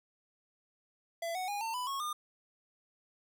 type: tone with pitch steps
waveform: square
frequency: 672 / 741.3 / 817.8 / 902.2 / 995.3 / 1098 / 1211.3 Hz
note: E5 / F#5 / G#5 / A5 / B5 / C#6 / D#6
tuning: +33 / +3 / -27 / +43 / +13 / -17 / -47 cents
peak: -35 dBFS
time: 1.22-2.13 s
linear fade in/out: 5 ms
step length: 130 ms
effects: none